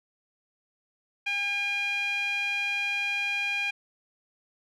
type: tone with band-pass filter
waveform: sawtooth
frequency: 808 Hz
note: G#5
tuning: 48 cents flat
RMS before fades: -29 dBFS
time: 1.26-3.71 s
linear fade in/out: 10 ms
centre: 2500 Hz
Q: 5.2
effects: none